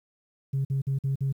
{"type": "tone bursts", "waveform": "sine", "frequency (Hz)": 136.1, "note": "C#3", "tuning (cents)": -31, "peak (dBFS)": -22, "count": 5, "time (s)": [0.53, 1.326], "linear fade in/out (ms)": 10, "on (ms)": 120, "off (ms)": 49, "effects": ["tanh soft clip ceiling -21 dBFS", "10-bit"]}